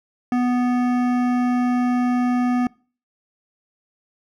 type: tone with hard clipping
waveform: sine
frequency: 246.9 Hz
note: B3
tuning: in tune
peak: -19 dBFS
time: 0.32-2.67 s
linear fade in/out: 2 ms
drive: 14 dB
effects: noise-tail reverb RT60 0.4 s tail -24 dB re dry